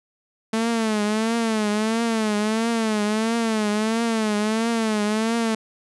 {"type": "tone with vibrato", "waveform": "sawtooth", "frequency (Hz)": 219.8, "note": "A3", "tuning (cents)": -2, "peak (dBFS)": -16, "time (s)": [0.53, 5.55], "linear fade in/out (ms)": 5, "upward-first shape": "triangle", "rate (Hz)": 1.5, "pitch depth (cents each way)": 110, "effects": ["resampled to 24000 Hz"]}